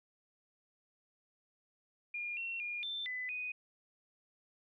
sine tone with pitch steps, 2418 / 2722 / 2423 / 3553 / 2005 / 2490 Hz, D7 / F7 / D#7 / A7 / B6 / D#7, +50 / -45 / -47 / +16 / +26 / +1 cents, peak -37 dBFS, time 2.14-3.52 s, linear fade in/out 5 ms, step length 230 ms, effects none

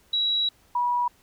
sine tone pair in turn, 3886 / 971.5 Hz, B7 / B5, -29 / -29 cents, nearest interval 2 octaves, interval 2400 cents, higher first, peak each -21 dBFS, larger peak neither, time 0.13-0.49 / 0.75-1.08 s, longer first, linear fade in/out 5 ms, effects pink hiss -60 dBFS RMS until 1.22 s

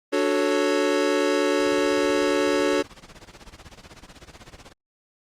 square chord, D major seventh, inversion none, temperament equal, 293.7 / 370 / 440 / 554.4 Hz, D4 / F#4 / A4 / C#5, 0 / 0 / 0 / 0 cents, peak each -26 dBFS, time 0.12-2.83 s, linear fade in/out 20 ms
pink noise with tremolo, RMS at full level -42 dBFS, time 1.59-4.73 s, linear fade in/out 10 ms, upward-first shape sine, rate 16 Hz, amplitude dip 85%
effects low-pass 7000 Hz 12 dB/octave + Opus 32 kbps

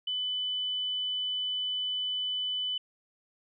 sine tone, 3000 Hz, F#7, 23 cents sharp, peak -29 dBFS, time 0.07-2.78 s, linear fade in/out 5 ms, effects none

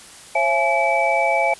sine tone cluster, 541 / 674 / 847 / 2302 Hz, C#5 / E5 / G#5 / D7, -42 / +38 / +34 / -35 cents, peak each -23 / -20 / -21 / -21 dBFS, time 0.35-1.54 s, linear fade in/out 5 ms, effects white hiss -42 dBFS RMS until 1.59 s + resampled to 24000 Hz

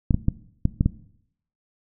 clicks, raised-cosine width 5 ms, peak -6 dBFS, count 6, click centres 0.108 / 0.144 / 0.284 / 0.654 / 0.809 / 0.86 s, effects noise-tail reverb RT60 0.7 s tail -18 dB re dry

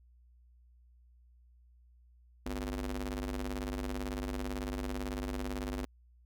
sawtooth ring-modulated tone, 98 Hz, G2, in tune, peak -28 dBFS, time 2.46-5.85 s, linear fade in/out 0 ms, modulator 156 Hz, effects added 60 Hz sine -59 dBFS peak until 6.25 s

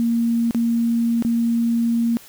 sine tone with dropouts, 232.6 Hz, A#3, 4 cents flat, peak -16 dBFS, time 0-2.17 s, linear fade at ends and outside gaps 0 ms, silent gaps 0.509-0.547 / 1.224-1.249 s, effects white hiss -45 dBFS RMS until 2.28 s

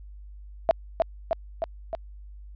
sine tone with echo, 660 Hz, E5, 2 cents sharp, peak -14 dBFS, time 0.69-0.71 s, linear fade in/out 0 ms, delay 310 ms, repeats 4, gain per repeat -3 dB, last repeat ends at 1.95 s, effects added 50 Hz sine -41 dBFS peak until 2.55 s + resampled to 11025 Hz

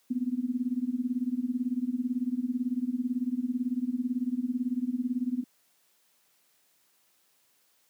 sine tone with tremolo, 248.8 Hz, B3, 13 cents sharp, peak -23 dBFS, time 0.1-5.44 s, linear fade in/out 10 ms, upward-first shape sine, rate 18 Hz, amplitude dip 90%, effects white hiss -68 dBFS RMS until 7.89 s + high-pass 150 Hz 12 dB/octave

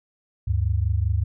sine tone pair together, 75.04 / 100.1 Hz, D2 / G2, +38 / +37 cents, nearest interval perfect fourth, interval 499 cents, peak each -22 dBFS, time 0.47-1.24 s, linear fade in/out 10 ms, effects none

